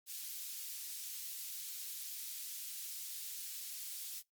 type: high-pass noise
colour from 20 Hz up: white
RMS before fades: -45 dBFS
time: 0.06-4.23 s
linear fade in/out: 50 ms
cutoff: 3600 Hz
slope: 12 dB/octave
effects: noise-tail reverb RT60 0.2 s tail -26 dB re dry + Opus 48 kbps